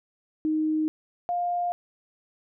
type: tone pair in turn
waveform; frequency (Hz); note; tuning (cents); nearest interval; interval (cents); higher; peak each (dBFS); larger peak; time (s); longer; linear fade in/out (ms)
sine; 311.1 / 704.3; D#4 / F5; 0 / +14; octave + major second; 1414; second; -22 / -24; first; 0.45-0.88 / 1.29-1.72; neither; 0
effects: none